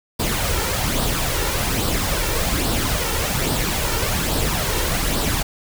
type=noise with flanger; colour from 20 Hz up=pink; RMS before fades=-21 dBFS; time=0.19-5.43 s; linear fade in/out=10 ms; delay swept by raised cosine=0.22 to 2.22 ms; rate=1.2 Hz; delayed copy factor=+0.5; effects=none